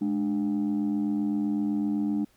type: tone pair together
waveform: sine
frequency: 209.8 / 297.6 Hz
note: G#3 / D4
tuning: +18 / +23 cents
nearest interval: tritone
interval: 605 cents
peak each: -25 dBFS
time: 0.01-2.25 s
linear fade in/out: 10 ms
effects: tanh soft clip ceiling -21 dBFS + pink hiss -64 dBFS RMS until 2.36 s